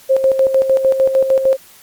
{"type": "tone with tremolo", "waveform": "sine", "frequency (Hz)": 532, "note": "C5", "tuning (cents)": 29, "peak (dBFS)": -8, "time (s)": [0.09, 1.57], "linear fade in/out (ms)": 20, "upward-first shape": "square", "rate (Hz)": 6.6, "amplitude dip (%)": 60, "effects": ["white hiss -44 dBFS RMS until 1.82 s", "Opus 48 kbps"]}